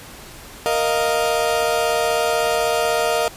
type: chord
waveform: 35% pulse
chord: Bb suspended fourth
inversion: none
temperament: equal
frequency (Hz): 466.2 / 622.3 / 698.5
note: Bb4 / Eb5 / F5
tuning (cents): 0 / 0 / 0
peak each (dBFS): -20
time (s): 0.66-3.28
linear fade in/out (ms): 0
effects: pink hiss -39 dBFS RMS until 3.36 s + resampled to 32000 Hz